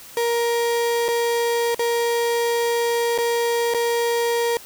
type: tone with dropouts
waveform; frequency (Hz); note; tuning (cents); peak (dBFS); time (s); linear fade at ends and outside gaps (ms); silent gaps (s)
35% pulse; 469.7; A#4; +13; -17; 0.17-4.57; 1; 1.082-1.086 / 1.746-1.793 / 3.178-3.185 / 3.738-3.746
effects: white hiss -42 dBFS RMS until 4.65 s